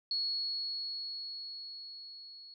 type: tone with level ramp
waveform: sine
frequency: 4350 Hz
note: C#8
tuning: 33 cents flat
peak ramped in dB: -30 to -49 dBFS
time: 0.11-2.54 s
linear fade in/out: 2 ms
effects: none